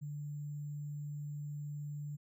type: tone with sample-and-hold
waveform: sine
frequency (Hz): 146.8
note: D3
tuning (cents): 0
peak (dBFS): -39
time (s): 0.01-2.17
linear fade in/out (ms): 20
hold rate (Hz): 7350
effects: none